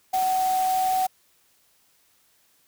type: tone in noise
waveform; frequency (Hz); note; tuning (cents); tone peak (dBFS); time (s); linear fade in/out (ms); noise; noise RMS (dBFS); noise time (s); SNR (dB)
sine; 750; F#5; +23; -20; 0.13-1.07; 10; white; -35; 0.13-1.07; +12
effects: white hiss -63 dBFS RMS until 2.67 s